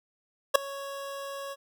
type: tone with ADSR envelope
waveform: 25% pulse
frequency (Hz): 554.4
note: C#5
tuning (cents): 0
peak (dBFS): -9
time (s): 0.54-1.56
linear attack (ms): 15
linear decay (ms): 4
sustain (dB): -23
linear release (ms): 39
effects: none